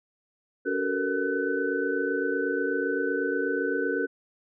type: tone cluster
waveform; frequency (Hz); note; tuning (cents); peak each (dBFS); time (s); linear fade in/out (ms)
sine; 283.6 / 377.2 / 446.5 / 474.5 / 1506; C#4 / F#4 / A4 / A#4 / F#6; +40 / +33 / +25 / +31 / +30; -31; 0.65-4.07; 20
effects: none